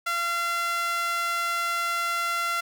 sawtooth tone with high-pass filter, 685 Hz, F5, 34 cents flat, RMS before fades -27 dBFS, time 0.06-2.61 s, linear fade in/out 10 ms, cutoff 1400 Hz, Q 2.4, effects none

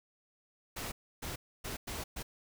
pink noise bursts at uneven times, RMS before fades -40 dBFS, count 5, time 0.76-0.92 / 1.22-1.36 / 1.64-1.77 / 1.87-2.04 / 2.16-2.23 s, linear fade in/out 10 ms, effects none

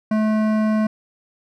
triangle tone with hard clipping, 216.1 Hz, A3, 31 cents flat, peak -18 dBFS, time 0.11-0.87 s, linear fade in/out 5 ms, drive 18 dB, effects none

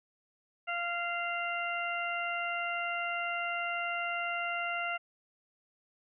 harmonic tone, 693 Hz, F5, 14 cents flat, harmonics 1 / 2 / 3 / 4, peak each -37 / -36 / -38 / -38 dBFS, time 0.67-4.98 s, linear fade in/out 20 ms, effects none

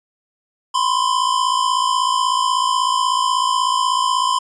square tone pair together, 1000 / 1056.3 Hz, B5 / C6, +21 / +16 cents, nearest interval minor second, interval 95 cents, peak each -19 dBFS, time 0.74-4.39 s, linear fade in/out 10 ms, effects resampled to 22050 Hz

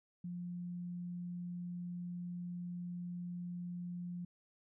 sine tone, 176.1 Hz, F3, 15 cents sharp, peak -40 dBFS, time 0.24-4.25 s, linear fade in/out 5 ms, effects none

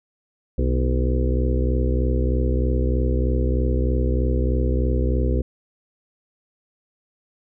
harmonic tone with a mistuned harmonic, 63.2 Hz, B1, 41 cents sharp, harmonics 1 / 2 / 4 / 5 / 6 / 7 / 8, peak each -19 / -26 / -28 / -31 / -30 / -32 / -31 dBFS, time 0.58-5.42 s, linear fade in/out 5 ms, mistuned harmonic 4, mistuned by -89 cents, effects none

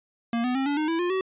square tone with pitch steps, 233.1 / 249.8 / 267.8 / 287 / 307.6 / 329.7 / 353.3 / 378.7 Hz, A#3 / B3 / C4 / D4 / D#4 / E4 / F4 / F#4, 0 / +20 / +40 / -40 / -20 / 0 / +20 / +40 cents, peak -24 dBFS, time 0.33-1.21 s, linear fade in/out 2 ms, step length 110 ms, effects resampled to 8000 Hz

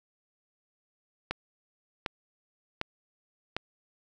click train, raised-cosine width 0.3 ms, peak -14 dBFS, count 4, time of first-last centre 1.31-3.566 s, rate 1.33 Hz, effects none

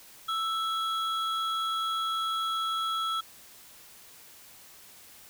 triangle tone pair together, 1321 / 3329 Hz, E6 / G#7, +3 / +3 cents, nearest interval octave + major third, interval 1600 cents, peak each -27 / -32 dBFS, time 0.28-3.21 s, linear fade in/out 10 ms, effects white hiss -52 dBFS RMS until 5.29 s

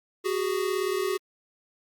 square tone pair together, 372 / 410 Hz, F#4 / G#4, +9 / -22 cents, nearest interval major second, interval 169 cents, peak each -28 / -30 dBFS, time 0.24-1.18 s, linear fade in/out 20 ms, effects Opus 48 kbps

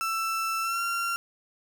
35% pulse tone with pitch glide, 1330 to 1376.1 Hz, E6 to F6, +15 to -26 cents, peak -25 dBFS, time 0.01-1.16 s, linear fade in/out 0 ms, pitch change +59 cents, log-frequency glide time 0.61-0.82 s, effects none

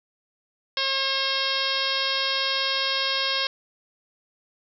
harmonic tone, 539 Hz, C#5, 49 cents flat, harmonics 1 / 2 / 3 / 4 / 5 / 6 / 7 / 8 / 9 / 10, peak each -34 / -32 / -32 / -34 / -33 / -29 / -30 / -32 / -32 / -33 dBFS, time 0.77-3.47 s, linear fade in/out 2 ms, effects none

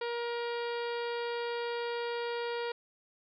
harmonic tone, 473.2 Hz, A#4, 26 cents sharp, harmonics 1 / 2 / 3 / 4 / 5 / 6 / 7 / 8 / 9 / 10, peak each -34 / -40 / -44 / -46 / -48 / -50 / -51 / -52 / -53 / -54 dBFS, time 0.01-2.72 s, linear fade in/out 5 ms, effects none

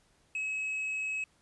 triangle tone, 2567 Hz, E7, 47 cents flat, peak -30 dBFS, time 0.35-1.24 s, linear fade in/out 2 ms, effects pink hiss -68 dBFS RMS until 1.41 s + resampled to 24000 Hz

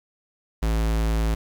square tone, 55 Hz, A1, in tune, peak -21 dBFS, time 0.62-1.35 s, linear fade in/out 10 ms, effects 8-bit

